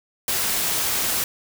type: noise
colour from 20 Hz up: white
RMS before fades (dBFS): -23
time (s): 0.28-1.24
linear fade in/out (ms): 2
effects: none